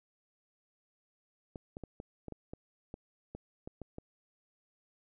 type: clicks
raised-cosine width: 2 ms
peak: -29 dBFS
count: 12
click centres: 1.558 / 1.769 / 1.837 / 2.001 / 2.283 / 2.323 / 2.535 / 2.941 / 3.35 / 3.675 / 3.817 / 3.984 s
effects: none